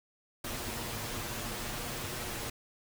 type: noise with comb filter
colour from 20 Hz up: pink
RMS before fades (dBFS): -38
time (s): 0.44-2.5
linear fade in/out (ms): 5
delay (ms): 8.4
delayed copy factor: +0.6
effects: none